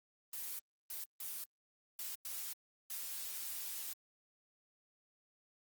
blue noise bursts at uneven times, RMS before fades -43 dBFS, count 6, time 0.33-0.59 / 0.9-1.04 / 1.2-1.44 / 1.99-2.15 / 2.25-2.53 / 2.9-3.93 s, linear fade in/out 2 ms, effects Opus 24 kbps

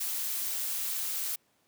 blue noise, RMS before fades -33 dBFS, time 0-1.36 s, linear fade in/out 10 ms, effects pink hiss -70 dBFS RMS until 1.67 s + high-pass 150 Hz 12 dB/octave

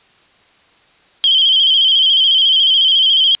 sine tone with vibrato, 3157 Hz, G7, 12 cents sharp, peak -8 dBFS, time 1.24-3.35 s, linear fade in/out 0 ms, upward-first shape square, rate 14 Hz, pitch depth 47 cents each way, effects white hiss -51 dBFS RMS until 3.4 s + resampled to 8000 Hz

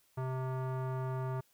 square tone with low-pass filter, 130 Hz, C3, 11 cents flat, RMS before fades -36 dBFS, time 0.17-1.41 s, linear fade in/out 10 ms, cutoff 1100 Hz, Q 1.9, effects white hiss -70 dBFS RMS until 1.53 s

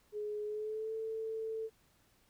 sine tone with pitch glide, 420 to 443.7 Hz, G#4 to A4, +19 to +14 cents, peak -36 dBFS, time 0.12-1.7 s, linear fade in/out 50 ms, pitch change +95 cents, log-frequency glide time 0.45-0.94 s, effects pink hiss -70 dBFS RMS until 2.29 s

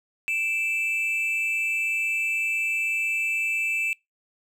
triangle tone pair together, 2349 / 2639 Hz, D7 / E7, 0 / +1 cents, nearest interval major second, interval 201 cents, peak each -28 / -23 dBFS, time 0.28-3.93 s, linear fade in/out 0 ms, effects noise-tail reverb RT60 0.2 s tail -25 dB re dry

